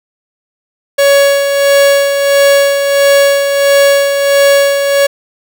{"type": "tone with tremolo", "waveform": "45% pulse", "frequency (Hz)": 560, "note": "C#5", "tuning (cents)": 18, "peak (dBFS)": -4, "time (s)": [0.98, 5.07], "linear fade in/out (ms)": 10, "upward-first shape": "sine", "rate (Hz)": 1.5, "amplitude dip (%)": 50, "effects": []}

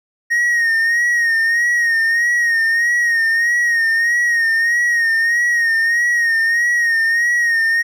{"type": "tone with vibrato", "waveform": "triangle", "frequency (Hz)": 1864.7, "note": "A#6", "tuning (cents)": 0, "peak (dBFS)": -11, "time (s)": [0.3, 7.83], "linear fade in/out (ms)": 20, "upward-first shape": "sine", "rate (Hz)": 1.6, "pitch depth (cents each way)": 51, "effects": []}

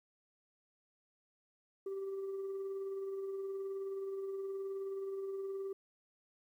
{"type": "tone with tremolo", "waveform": "sine", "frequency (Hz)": 389.6, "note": "G4", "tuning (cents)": -11, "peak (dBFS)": -34, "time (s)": [1.86, 5.73], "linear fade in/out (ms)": 5, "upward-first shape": "triangle", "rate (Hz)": 19, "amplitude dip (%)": 40, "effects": ["tanh soft clip ceiling -36 dBFS", "12-bit"]}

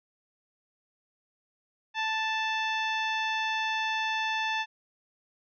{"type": "harmonic tone", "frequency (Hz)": 880, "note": "A5", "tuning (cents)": 0, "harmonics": [1, 2, 3, 4, 5, 6, 7], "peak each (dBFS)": [-31, -32, -34, -36, -48, -48, -51], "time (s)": [1.94, 4.66], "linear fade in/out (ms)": 50, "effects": []}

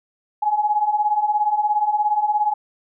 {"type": "beating tone pair", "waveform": "sine", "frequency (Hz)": [828, 845], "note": ["G#5", "G#5"], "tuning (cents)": [-5, 30], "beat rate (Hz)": 17, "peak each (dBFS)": [-22, -18], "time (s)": [0.42, 2.54], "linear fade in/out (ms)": 10, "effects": []}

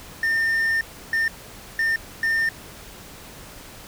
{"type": "tone bursts at uneven times", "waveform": "triangle", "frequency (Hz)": 1809, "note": "A6", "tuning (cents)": 48, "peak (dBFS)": -17, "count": 4, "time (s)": [[0.23, 0.81], [1.13, 1.28], [1.79, 1.96], [2.23, 2.49]], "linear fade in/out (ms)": 2, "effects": ["pink hiss -42 dBFS RMS until 3.87 s"]}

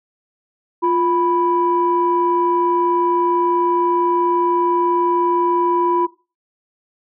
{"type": "tone pair together", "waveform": "sine", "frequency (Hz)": [349.2, 987.8], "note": ["F4", "B5"], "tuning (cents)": [0, 0], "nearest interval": "octave + tritone", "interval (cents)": 1800, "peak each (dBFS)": -16, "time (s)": [0.82, 6.07], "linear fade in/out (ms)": 20, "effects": ["noise-tail reverb RT60 0.3 s tail -18 dB re dry", "tanh soft clip ceiling -6 dBFS"]}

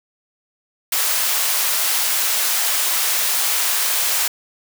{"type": "high-pass noise", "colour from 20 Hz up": "white", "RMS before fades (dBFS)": -19, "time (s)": [0.92, 4.28], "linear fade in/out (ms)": 5, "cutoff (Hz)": 690, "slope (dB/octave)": 12, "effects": []}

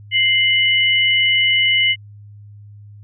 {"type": "tone pair together", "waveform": "sine", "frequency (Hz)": [2093, 2960], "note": ["C7", "F#7"], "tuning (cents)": [0, 0], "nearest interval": "tritone", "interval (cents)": 600, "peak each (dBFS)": -15, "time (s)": [0.11, 1.96], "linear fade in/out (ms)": 50, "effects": ["added 103 Hz sine -37 dBFS peak until 3.03 s"]}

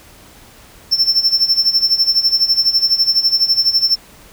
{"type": "tone with tremolo", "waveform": "triangle", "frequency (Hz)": 5370, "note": "E8", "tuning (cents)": 31, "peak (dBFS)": -7, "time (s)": [0.91, 3.96], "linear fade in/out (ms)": 20, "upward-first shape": "sine", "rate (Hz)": 12, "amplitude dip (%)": 80, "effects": ["pink hiss -43 dBFS RMS until 4.32 s"]}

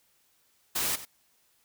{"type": "noise with echo", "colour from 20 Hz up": "white", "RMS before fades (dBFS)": -29, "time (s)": [0.75, 0.96], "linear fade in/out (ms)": 10, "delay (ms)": 93, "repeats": 1, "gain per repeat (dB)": -14, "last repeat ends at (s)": 1.053, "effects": ["white hiss -68 dBFS RMS until 1.64 s"]}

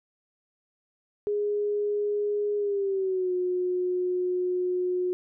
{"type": "tone with pitch glide", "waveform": "sine", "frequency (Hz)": [413.7, 362.2], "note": ["G#4", "F#4"], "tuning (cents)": [-7, -37], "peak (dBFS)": -24, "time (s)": [1.27, 5.13], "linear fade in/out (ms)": 0, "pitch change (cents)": -230, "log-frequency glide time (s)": [2.57, 3.33], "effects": []}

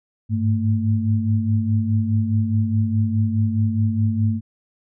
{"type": "tone cluster", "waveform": "sine", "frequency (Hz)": [102.1, 106.9, 223.7], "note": ["G#2", "A2", "A3"], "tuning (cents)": [-29, -49, 29], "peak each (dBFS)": [-19, -24, -22], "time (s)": [0.29, 4.41], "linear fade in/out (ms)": 50, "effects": []}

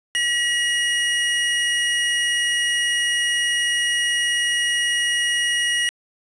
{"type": "tone pair together", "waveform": "square", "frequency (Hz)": [1923.5, 2882], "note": ["B6", "F#7"], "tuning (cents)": [-46, -46], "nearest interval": "perfect fifth", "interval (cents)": 700, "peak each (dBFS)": -22, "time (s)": [0.15, 5.89], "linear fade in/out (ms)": 0, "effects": ["resampled to 22050 Hz", "7-bit"]}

